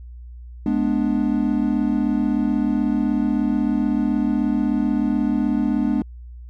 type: chord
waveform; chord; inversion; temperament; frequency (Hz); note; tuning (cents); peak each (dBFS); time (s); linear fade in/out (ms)
triangle; G# diminished; none; equal with one note detuned; 210.7 / 246.9 / 293.7; G#3 / B3 / D4; +25 / 0 / 0; -20; 0.66-6.02; 2
effects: added 60 Hz sine -35 dBFS peak until 6.49 s